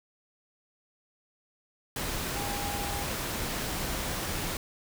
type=tone in noise; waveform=sine; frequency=811 Hz; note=G#5; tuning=41 cents flat; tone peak=-37 dBFS; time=2.36-3.04 s; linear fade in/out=2 ms; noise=pink; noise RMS=-33 dBFS; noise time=1.96-4.57 s; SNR=-7 dB; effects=none